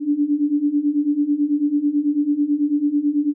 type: beating tone pair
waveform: sine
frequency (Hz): 286.4 / 295.5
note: D4 / D4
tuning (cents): -43 / +11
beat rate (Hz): 9.1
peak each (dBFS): -21 / -18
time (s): 0-3.34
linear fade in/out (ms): 50
effects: none

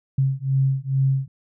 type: beating tone pair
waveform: sine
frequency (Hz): 133.6 / 135.9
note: C3 / C#3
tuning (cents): +36 / -34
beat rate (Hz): 2.3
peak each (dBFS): -21 / -21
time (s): 0.18-1.28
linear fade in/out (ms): 5
effects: none

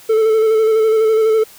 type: tone with vibrato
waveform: triangle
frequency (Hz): 440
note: A4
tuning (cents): 0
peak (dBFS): -8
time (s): 0.09-1.44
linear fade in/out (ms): 10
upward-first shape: square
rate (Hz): 12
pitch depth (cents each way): 23
effects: white hiss -42 dBFS RMS until 1.58 s

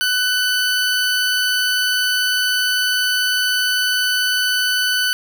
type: tone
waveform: 20% pulse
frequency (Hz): 1497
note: F#6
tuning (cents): +20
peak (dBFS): -11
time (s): 0.01-5.13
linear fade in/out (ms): 0
effects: none

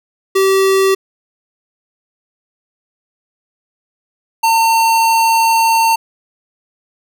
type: tone pair in turn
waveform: square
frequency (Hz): 385.8 / 906.3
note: G4 / A#5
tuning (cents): -28 / -49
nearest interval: octave + minor third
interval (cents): 1479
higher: second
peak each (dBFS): -10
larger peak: neither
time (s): 0.35-0.95 / 4.43-5.96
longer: second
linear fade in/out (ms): 10
effects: none

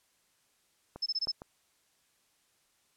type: clicks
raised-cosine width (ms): 1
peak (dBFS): -29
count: 3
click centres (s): 0.96 / 1.272 / 1.419
type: tone bursts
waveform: sine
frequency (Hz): 5240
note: E8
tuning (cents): -11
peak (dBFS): -28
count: 5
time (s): 1.02-1.318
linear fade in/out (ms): 10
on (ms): 42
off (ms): 22
effects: white hiss -71 dBFS RMS until 2.96 s + low-pass 11000 Hz 12 dB/octave

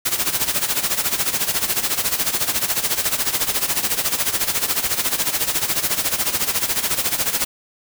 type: noise with tremolo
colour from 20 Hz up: white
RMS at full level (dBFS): -18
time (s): 0.05-7.45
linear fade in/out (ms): 10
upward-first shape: sine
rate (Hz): 14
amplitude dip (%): 75
effects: none

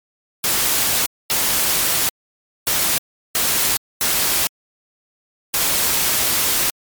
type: noise bursts at uneven times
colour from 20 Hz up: white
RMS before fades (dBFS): -18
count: 6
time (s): 0.44-1.06 / 1.3-2.09 / 2.67-2.98 / 3.35-3.77 / 4.01-4.47 / 5.54-6.7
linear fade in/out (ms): 0
effects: MP3 96 kbps

